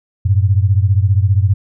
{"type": "beating tone pair", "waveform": "sine", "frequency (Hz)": [93.9, 108.9], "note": ["F#2", "A2"], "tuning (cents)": [26, -17], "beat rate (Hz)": 15, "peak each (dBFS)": [-11, -14], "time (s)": [0.25, 1.54], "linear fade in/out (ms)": 10, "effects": []}